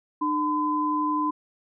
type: tone pair together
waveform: sine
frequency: 301.9 / 1015.5 Hz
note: D4 / B5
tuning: +48 / +48 cents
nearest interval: octave + major sixth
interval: 2100 cents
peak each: -26 / -24 dBFS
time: 0.21-1.31 s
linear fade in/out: 10 ms
effects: none